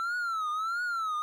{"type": "tone with vibrato", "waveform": "triangle", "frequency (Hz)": 1332, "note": "E6", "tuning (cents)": 18, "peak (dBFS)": -27, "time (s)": [0, 1.22], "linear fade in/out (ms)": 0, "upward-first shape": "triangle", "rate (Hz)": 1.5, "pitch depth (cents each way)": 170, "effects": []}